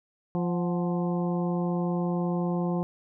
harmonic tone with a mistuned harmonic, 174.61 Hz, F3, in tune, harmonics 1 / 2 / 3 / 4 / 5 / 6, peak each -26 / -32 / -36 / -38 / -40 / -42 dBFS, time 0.35-2.83 s, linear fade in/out 0 ms, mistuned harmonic 4, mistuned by +71 cents, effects none

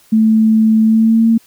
sine tone with pitch glide, 220 to 227.2 Hz, A3 to A#3, 0 to -44 cents, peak -7 dBFS, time 0.12-1.38 s, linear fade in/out 10 ms, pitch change +56 cents, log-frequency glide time 0.83-1.27 s, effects white hiss -49 dBFS RMS until 1.46 s

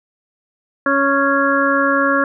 harmonic tone, 277.2 Hz, C#4, in tune, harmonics 1 / 2 / 4 / 5 / 6, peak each -19 / -19 / -19 / -19 / -19 dBFS, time 0.86-2.24 s, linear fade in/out 2 ms, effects none

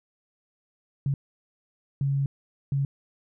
sine tone bursts at uneven times, 138.59 Hz, C#3, in tune, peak -22 dBFS, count 3, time 1.06-1.14 / 2.01-2.26 / 2.72-2.85 s, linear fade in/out 2 ms, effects none

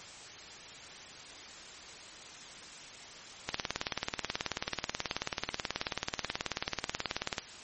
click train, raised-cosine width 0.2 ms, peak -13 dBFS, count 73, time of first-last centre 3.49-7.382 s, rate 18.5 Hz, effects white hiss -48 dBFS RMS until 7.63 s + MP3 32 kbps

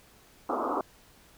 white band-pass noise, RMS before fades -30 dBFS, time 0.49-0.81 s, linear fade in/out 2 ms, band 230 to 1300 Hz, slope 96 dB/octave, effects pink hiss -58 dBFS RMS until 1.37 s

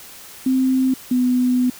sine tone pair in turn, 260.7 / 250.2 Hz, C4 / B3, -6 / +23 cents, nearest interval minor second, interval 71 cents, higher first, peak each -14 dBFS, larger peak neither, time 0.46-0.94 / 1.11-1.7 s, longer second, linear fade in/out 5 ms, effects white hiss -40 dBFS RMS until 1.79 s

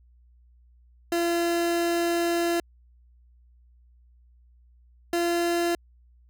30% pulse tone pair in turn, 341.3 / 343.2 Hz, F4 / F4, -40 / -30 cents, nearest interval unison, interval 10 cents, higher second, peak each -20 dBFS, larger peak neither, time 1.12-2.6 / 5.13-5.75 s, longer first, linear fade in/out 2 ms, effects added 60 Hz sine -54 dBFS peak until 6.29 s

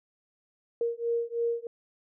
sine beating tone pair, 466.2 / 469.3 Hz, A#4 / A#4, 0 / +12 cents, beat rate 3.1 Hz, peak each -30 dBFS, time 0.81-1.67 s, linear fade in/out 2 ms, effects none

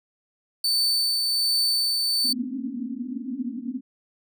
40% pulse tone with tremolo, 4531 Hz, C#8, 37 cents sharp, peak -18 dBFS, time 0.64-2.33 s, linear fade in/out 5 ms, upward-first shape triangle, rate 1.3 Hz, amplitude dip 30%
white band-pass noise, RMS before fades -31 dBFS, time 2.24-3.81 s, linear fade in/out 20 ms, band 230 to 270 Hz, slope 96 dB/octave
effects none

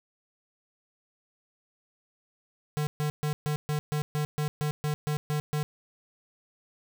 square tone bursts, 150 Hz, D3, 37 cents sharp, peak -27 dBFS, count 13, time 2.77-5.63 s, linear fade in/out 0 ms, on 100 ms, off 130 ms, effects none

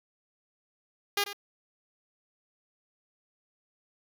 5% pulse tone with echo, 405.6 Hz, G#4, 41 cents flat, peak -14 dBFS, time 1.17-1.24 s, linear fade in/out 5 ms, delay 91 ms, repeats 1, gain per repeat -12 dB, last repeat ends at 1.331 s, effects none

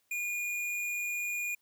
sine tone with hard clipping, 2434 Hz, D#7, 39 cents flat, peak -33 dBFS, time 0.11-1.55 s, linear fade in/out 5 ms, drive 16 dB, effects white hiss -74 dBFS RMS until 1.61 s

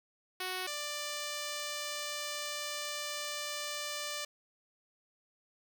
5% pulse tone pair in turn, 370 / 590.7 Hz, F#4 / D5, 0 / +10 cents, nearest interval minor sixth, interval 810 cents, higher second, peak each -24 / -25 dBFS, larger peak first, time 0.4-0.67 / 0.67-4.25 s, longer second, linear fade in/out 5 ms, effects none

